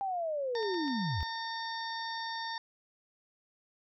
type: linear sweep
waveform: sine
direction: down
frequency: 802 to 65 Hz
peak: -31 dBFS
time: 0.01-1.23 s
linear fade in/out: 0 ms
type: harmonic tone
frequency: 911 Hz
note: A#5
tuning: 40 cents flat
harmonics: 1 / 2 / 4 / 5 / 6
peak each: -38 / -41 / -44 / -45 / -46 dBFS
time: 0.55-2.58 s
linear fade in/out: 2 ms
type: clicks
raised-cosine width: 0.2 ms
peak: -33 dBFS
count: 5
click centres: 0.551 / 0.629 / 0.743 / 0.88 / 1.206 s
effects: none